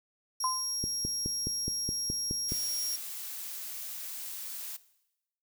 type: tone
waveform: 30% pulse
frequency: 5600 Hz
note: F8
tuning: 4 cents sharp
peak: -28 dBFS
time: 0.4-2.96 s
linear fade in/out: 5 ms
type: tone with exponential decay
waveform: sine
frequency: 1028 Hz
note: C6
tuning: 31 cents flat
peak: -25 dBFS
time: 0.44-0.77 s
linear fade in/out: 1 ms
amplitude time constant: 71 ms
type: click train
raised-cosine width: 3 ms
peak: -22 dBFS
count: 9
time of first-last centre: 0.84-2.521 s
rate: 4.76 Hz
type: noise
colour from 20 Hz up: blue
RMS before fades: -40 dBFS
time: 2.48-4.77 s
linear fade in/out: 10 ms
effects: noise-tail reverb RT60 0.9 s tail -18 dB re dry